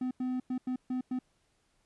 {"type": "tone bursts at uneven times", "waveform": "triangle", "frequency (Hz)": 254, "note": "B3", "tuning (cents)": 49, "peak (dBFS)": -28, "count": 6, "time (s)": [[0.01, 0.11], [0.2, 0.4], [0.5, 0.58], [0.67, 0.76], [0.9, 1.01], [1.11, 1.19]], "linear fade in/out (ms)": 5, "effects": ["pink hiss -73 dBFS RMS until 1.85 s", "resampled to 24000 Hz"]}